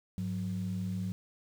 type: tone pair together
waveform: sine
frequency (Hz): 102.59 / 182.8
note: G#2 / F#3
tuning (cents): -21 / -21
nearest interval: minor seventh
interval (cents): 1000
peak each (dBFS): -35 / -33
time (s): 0.18-1.12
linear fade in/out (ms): 0
effects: tanh soft clip ceiling -26 dBFS + 9-bit

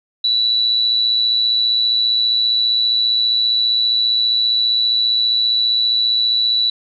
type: tone with amplitude modulation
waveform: sine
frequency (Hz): 3946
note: B7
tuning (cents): -2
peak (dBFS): -11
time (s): 0.24-6.7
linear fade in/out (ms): 5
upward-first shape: sine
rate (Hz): 115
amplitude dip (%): 45
effects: none

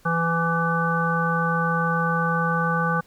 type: harmonic tone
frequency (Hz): 166.8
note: E3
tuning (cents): +21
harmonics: 1 / 3 / 5 / 7 / 9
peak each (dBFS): -24 / -29 / -29 / -25 / -26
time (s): 0.05-3.01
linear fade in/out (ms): 10
effects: pink hiss -57 dBFS RMS until 3.06 s

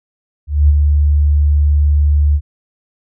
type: tone with ADSR envelope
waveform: sine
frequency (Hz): 73.42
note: D2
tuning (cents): 0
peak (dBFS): -4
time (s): 0.47-2.41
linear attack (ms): 220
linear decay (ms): 29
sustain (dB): -4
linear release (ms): 60
effects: none

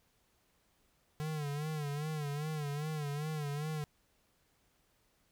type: tone with vibrato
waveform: square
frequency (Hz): 149.6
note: D3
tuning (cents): +32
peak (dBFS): -36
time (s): 1.2-3.84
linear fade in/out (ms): 0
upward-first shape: sine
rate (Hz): 2.5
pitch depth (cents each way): 84
effects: pink hiss -73 dBFS RMS until 5.31 s

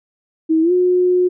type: tone with pitch glide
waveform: sine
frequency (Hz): 320.3 to 361.6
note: E4 to F#4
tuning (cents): -50 to -40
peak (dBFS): -11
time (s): 0.49-1.29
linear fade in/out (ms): 20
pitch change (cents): +210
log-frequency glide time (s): 0.62-0.72
effects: none

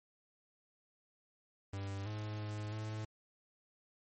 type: tone with pitch steps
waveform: 45% pulse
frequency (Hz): 98.5 / 106.3 / 105.6 / 108.2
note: G2 / G#2 / G#2 / A2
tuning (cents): +9 / +41 / +29 / -29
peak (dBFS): -39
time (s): 1.73-3.05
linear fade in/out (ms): 5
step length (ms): 330
effects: MP3 32 kbps

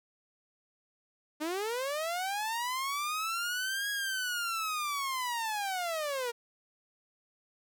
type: linear two-way sweep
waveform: sawtooth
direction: up then down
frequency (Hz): 294.5 to 1661.2 to 462.2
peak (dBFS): -28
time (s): 1.4-6.32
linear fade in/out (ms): 20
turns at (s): 3.9
effects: none

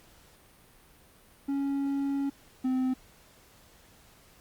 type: tone pair in turn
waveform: triangle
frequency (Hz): 277.9 / 258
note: C#4 / C4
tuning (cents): +4 / -24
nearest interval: minor second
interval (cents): 128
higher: first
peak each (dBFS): -25 / -23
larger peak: second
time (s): 1.48-2.3 / 2.64-2.94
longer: first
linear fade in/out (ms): 10
effects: pink hiss -58 dBFS RMS until 4.4 s + Opus 48 kbps

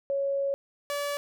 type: tone pair in turn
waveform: sine / sawtooth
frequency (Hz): 554.4 / 574.8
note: C#5 / D5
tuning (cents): 0 / -37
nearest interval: minor second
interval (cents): 63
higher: second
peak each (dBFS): -25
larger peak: neither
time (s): 0.1-0.54 / 0.9-1.17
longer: first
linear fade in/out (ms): 0
effects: none

